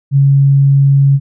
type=tone; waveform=sine; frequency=138.7 Hz; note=C#3; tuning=1 cent sharp; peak=-5 dBFS; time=0.11-1.2 s; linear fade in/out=50 ms; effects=none